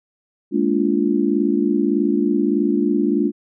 sine chord, Bb dominant seventh, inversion third, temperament just, 209.8 / 233.1 / 291.4 / 349.6 Hz, Ab3 / Bb3 / D4 / F4, +18 / 0 / -13 / +2 cents, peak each -21 / -23 / -19 / -21 dBFS, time 0.51-3.32 s, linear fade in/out 50 ms, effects none

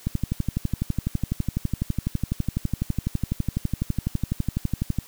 click train, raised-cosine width 5 ms, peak -11 dBFS, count 60, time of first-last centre 0.07-4.987 s, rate 12 Hz, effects white hiss -48 dBFS RMS until 5.07 s

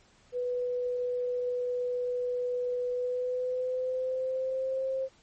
sine tone with pitch glide, 493.9 to 529.3 Hz, B4 to C5, 0 to +20 cents, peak -28 dBFS, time 0.32-5.09 s, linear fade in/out 50 ms, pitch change +120 cents, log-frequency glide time 2.91-4.84 s, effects pink hiss -62 dBFS RMS until 5.22 s + MP3 32 kbps

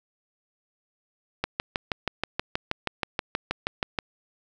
click train, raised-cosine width 0.3 ms, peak -9 dBFS, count 17, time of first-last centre 1.44-3.988 s, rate 6.28 Hz, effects none

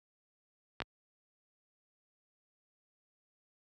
clicks, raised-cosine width 0.3 ms, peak -19 dBFS, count 2, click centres 0.803 / 0.82 s, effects high-pass 60 Hz 12 dB/octave

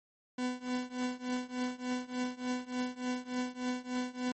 40% pulse tone with tremolo, 250.3 Hz, B3, 23 cents sharp, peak -29 dBFS, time 0.38-4.32 s, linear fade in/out 5 ms, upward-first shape triangle, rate 3.4 Hz, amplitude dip 95%, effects MP3 32 kbps

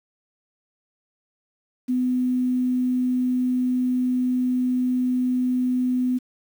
sine tone with quantisation, 251.7 Hz, B3, 33 cents sharp, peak -19 dBFS, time 1.88-6.19 s, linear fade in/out 20 ms, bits 8, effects none

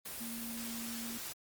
sine tone in noise, 231.6 Hz, A#3, 11 cents flat, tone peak -42 dBFS, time 0.2-1.18 s, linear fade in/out 10 ms, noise white, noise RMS -43 dBFS, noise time 0.05-1.33 s, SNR -2 dB, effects Opus 24 kbps

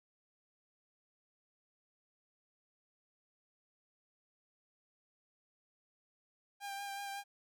sawtooth tone with vibrato, 798 Hz, G5, 31 cents sharp, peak -37 dBFS, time 6.6-7.24 s, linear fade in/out 50 ms, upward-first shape sine, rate 5.4 Hz, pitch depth 20 cents each way, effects none

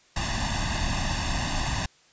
pink noise with comb filter, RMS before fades -27 dBFS, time 0.16-1.86 s, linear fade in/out 5 ms, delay 1.1 ms, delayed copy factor +0.95, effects white hiss -59 dBFS RMS until 2.12 s + resampled to 16000 Hz

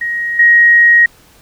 sine tone with level steps, 1885 Hz, A#6, 19 cents sharp, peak -15 / -4 dBFS, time 0.01-1.06 s, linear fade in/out 5 ms, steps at 0.39 s, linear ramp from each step 5 ms, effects pink hiss -46 dBFS RMS until 1.41 s

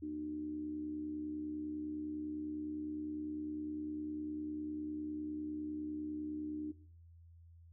sine tone with amplitude modulation, 303 Hz, D#4, 46 cents flat, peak -36 dBFS, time 0.02-6.72 s, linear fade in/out 10 ms, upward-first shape sine, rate 69.9 Hz, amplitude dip 55%, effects noise-tail reverb RT60 0.6 s tail -21 dB re dry + added 84 Hz sine -56 dBFS peak until 7.72 s

